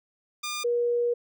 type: tone pair in turn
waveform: 10% pulse / sine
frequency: 1206 / 478.6 Hz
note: D6 / A#4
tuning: +46 / +46 cents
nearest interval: octave + major third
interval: 1600 cents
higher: first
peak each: -22 dBFS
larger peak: neither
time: 0.43-0.64 / 0.64-1.14 s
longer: second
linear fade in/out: 10 ms
effects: none